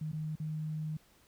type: tone with dropouts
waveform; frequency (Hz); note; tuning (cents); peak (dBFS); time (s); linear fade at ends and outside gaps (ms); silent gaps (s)
sine; 155.1; D#3; -5; -34; 0.01-0.97; 5; 0.118-0.13 / 0.356-0.399
effects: pink hiss -65 dBFS RMS until 1.27 s